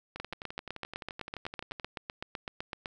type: two click trains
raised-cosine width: 0.3 ms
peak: -20 / -24 dBFS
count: 22 / 20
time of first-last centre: 0.2-2.858 / 0.16-1.798 s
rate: 7.9 / 11.6 Hz
effects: none